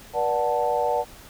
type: chord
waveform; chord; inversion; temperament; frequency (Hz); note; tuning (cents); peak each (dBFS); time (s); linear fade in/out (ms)
sine; B minor seventh; none; equal with one note detuned; 482.6 / 587.3 / 740 / 880; B4 / D5 / F#5 / A5; -40 / 0 / 0 / 0; -26; 0.13-1.05; 50
effects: pink hiss -46 dBFS RMS until 1.29 s